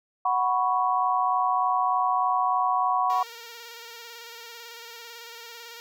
sine chord, F# suspended fourth, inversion none, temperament just, 740 / 986.7 / 1110 Hz, F#5 / B5 / C#6, 0 / -2 / +2 cents, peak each -25 / -26 / -25 dBFS, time 0.25-3.23 s, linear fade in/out 5 ms
5% pulse tone with vibrato, 466.2 Hz, A#4, in tune, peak -29 dBFS, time 3.1-5.8 s, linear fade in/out 0 ms, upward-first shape square, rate 18 Hz, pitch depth 31 cents each way
effects none

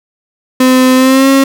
35% pulse tone with pitch glide, 257 to 271.2 Hz, C4 to C#4, -31 to -38 cents, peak -3 dBFS, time 0.6-1.44 s, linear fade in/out 5 ms, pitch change +93 cents, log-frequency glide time 0.95-1.29 s, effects none

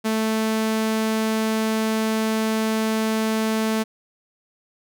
sawtooth tone, 220 Hz, A3, in tune, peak -16 dBFS, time 0.04-3.84 s, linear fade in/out 20 ms, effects none

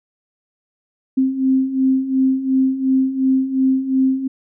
sine beating tone pair, 261.6 / 264.4 Hz, C4 / C4, 0 / +18 cents, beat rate 2.8 Hz, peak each -20 / -15 dBFS, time 1.17-4.28 s, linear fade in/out 10 ms, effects none

